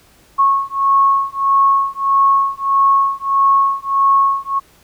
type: beating tone pair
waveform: sine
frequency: 1097 / 1098.6 Hz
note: C#6 / C#6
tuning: -18 / -16 cents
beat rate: 1.6 Hz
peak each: -14 dBFS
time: 0.38-4.6 s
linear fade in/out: 20 ms
effects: pink hiss -50 dBFS RMS until 4.83 s